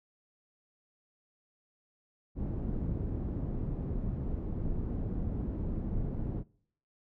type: low-pass noise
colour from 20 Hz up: pink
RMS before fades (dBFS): -34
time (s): 2.35-6.44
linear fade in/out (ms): 50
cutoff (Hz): 280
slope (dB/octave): 12
effects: noise-tail reverb RT60 0.7 s tail -26 dB re dry